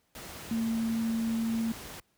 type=tone in noise; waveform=sine; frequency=226.9 Hz; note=A#3; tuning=47 cents flat; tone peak=-27 dBFS; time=0.51-1.72 s; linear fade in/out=2 ms; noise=pink; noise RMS=-43 dBFS; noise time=0.15-2 s; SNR=+13 dB; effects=pink hiss -72 dBFS RMS until 2.17 s + high-pass 60 Hz 12 dB/octave